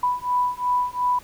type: beating tone pair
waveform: sine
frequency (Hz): 987.8 / 990.6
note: B5 / B5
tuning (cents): 0 / +5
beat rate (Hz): 2.8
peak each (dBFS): -23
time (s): 0.03-1.19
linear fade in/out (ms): 5
effects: pink hiss -48 dBFS RMS until 1.23 s